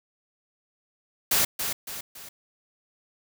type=noise with echo; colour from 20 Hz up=white; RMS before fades=-22 dBFS; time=1.31-1.45 s; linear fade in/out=5 ms; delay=280 ms; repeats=3; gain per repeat=-7 dB; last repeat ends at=2.29 s; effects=none